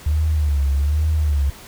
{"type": "tone with vibrato", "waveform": "sine", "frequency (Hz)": 73.42, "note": "D2", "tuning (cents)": 0, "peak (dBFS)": -15, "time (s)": [0.06, 1.5], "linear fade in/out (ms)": 5, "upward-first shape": "sine", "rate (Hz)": 1.2, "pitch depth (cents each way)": 110, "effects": ["pink hiss -41 dBFS RMS until 1.67 s"]}